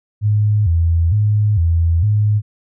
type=tone with vibrato; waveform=sine; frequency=93.8 Hz; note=F#2; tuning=24 cents sharp; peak=-11 dBFS; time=0.21-2.42 s; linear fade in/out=50 ms; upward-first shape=square; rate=1.1 Hz; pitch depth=200 cents each way; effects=none